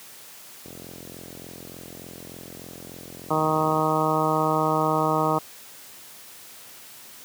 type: click train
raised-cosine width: 2 ms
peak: -27 dBFS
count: 137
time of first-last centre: 0.66-3.794 s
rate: 43.4 Hz
type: harmonic tone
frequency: 156.3 Hz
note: D#3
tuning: 8 cents sharp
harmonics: 1 / 2 / 3 / 4 / 5 / 6 / 7 / 8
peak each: -28 / -28 / -28 / -28 / -28 / -28 / -28 / -28 dBFS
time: 3.3-5.39 s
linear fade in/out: 10 ms
effects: white hiss -45 dBFS RMS until 7.24 s + high-pass 100 Hz 12 dB/octave